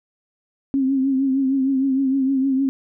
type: tone with vibrato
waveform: sine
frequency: 268.1 Hz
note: C4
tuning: 42 cents sharp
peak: -16 dBFS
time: 0.74-2.69 s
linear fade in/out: 0 ms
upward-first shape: triangle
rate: 6.5 Hz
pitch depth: 60 cents each way
effects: none